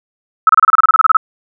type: tone bursts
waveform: sine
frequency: 1300 Hz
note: E6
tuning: 24 cents flat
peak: -3 dBFS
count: 14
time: 0.47-1.169 s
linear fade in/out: 2 ms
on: 23 ms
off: 29 ms
effects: none